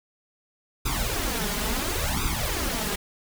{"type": "noise with flanger", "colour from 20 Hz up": "pink", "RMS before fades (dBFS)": -27, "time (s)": [0.85, 2.96], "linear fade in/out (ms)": 10, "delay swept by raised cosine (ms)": [0.81, 4.91], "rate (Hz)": 0.72, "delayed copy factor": 1, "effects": []}